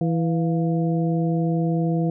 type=harmonic tone with a mistuned harmonic; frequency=164.81 Hz; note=E3; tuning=in tune; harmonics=1 / 2 / 3 / 4; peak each=-20 / -26 / -30 / -32 dBFS; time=0.01-2.1 s; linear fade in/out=2 ms; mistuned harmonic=4; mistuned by=+91 cents; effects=none